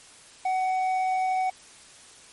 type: tone with hard clipping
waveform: sine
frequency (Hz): 749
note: F#5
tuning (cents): +21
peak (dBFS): -24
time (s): 0.45-1.5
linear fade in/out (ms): 5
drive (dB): 5
effects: white hiss -50 dBFS RMS until 2.32 s + MP3 48 kbps